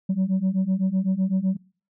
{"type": "beating tone pair", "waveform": "sine", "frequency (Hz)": [185, 192.9], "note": ["F#3", "G3"], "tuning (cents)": [0, -28], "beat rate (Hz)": 7.9, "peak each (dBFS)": [-21, -21], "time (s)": [0.09, 1.57], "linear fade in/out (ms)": 10, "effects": ["noise-tail reverb RT60 0.4 s tail -23 dB re dry", "tanh soft clip ceiling -17 dBFS"]}